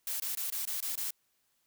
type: noise bursts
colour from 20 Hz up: blue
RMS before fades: -35 dBFS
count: 7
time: 0.07-1.106 s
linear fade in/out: 2 ms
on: 130 ms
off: 21 ms
effects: white hiss -75 dBFS RMS until 1.66 s